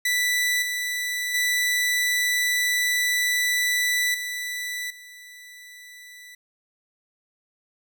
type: tone with level steps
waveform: sawtooth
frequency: 1975.5 Hz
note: B6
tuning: in tune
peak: -17 / -22 / -17 / -25 / -39 dBFS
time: 0.05-6.35 s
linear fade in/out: 5 ms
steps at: 0.62 / 1.34 / 4.14 / 4.9 s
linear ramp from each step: 5 ms
effects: none